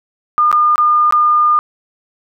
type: tone with dropouts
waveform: sine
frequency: 1212 Hz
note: D#6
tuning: 46 cents flat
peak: -8 dBFS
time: 0.38-1.59 s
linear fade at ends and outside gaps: 0 ms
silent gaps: 0.515-0.527 / 0.758-0.78 / 1.109-1.124 s
effects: none